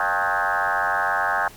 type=tone with frequency modulation; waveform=sine; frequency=1174 Hz; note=D6; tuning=1 cent flat; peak=-19 dBFS; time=0-1.48 s; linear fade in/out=2 ms; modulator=93.2 Hz; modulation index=5.4; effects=pink hiss -45 dBFS RMS until 1.56 s